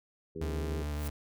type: harmonic tone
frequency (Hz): 80.9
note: E2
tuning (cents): -32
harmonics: 1 / 2 / 3 / 4 / 5 / 6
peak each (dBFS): -49 / -44 / -47 / -45 / -40 / -49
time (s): 0.35-0.83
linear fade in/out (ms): 10
type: tone with vibrato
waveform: 40% pulse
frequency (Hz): 74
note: D2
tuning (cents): +14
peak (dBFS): -32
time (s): 0.41-1.1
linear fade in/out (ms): 5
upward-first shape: sine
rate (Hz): 8.9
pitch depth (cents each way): 23
type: noise with exponential growth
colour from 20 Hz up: blue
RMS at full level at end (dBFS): -41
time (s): 0.85-1.08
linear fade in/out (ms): 5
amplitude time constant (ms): 48
effects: none